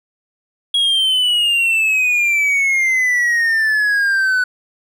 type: exponential sweep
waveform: triangle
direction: down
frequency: 3322 to 1484 Hz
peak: -11 dBFS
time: 0.74-4.44 s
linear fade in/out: 5 ms
effects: none